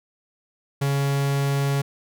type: tone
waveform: 45% pulse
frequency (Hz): 139.6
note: C#3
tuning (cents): +13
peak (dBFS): -20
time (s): 0.81-1.82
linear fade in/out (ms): 10
effects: none